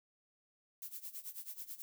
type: noise with tremolo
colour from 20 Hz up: violet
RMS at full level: -44 dBFS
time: 0.82-1.82 s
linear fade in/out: 0 ms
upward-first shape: sine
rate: 9.2 Hz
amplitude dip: 85%
effects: none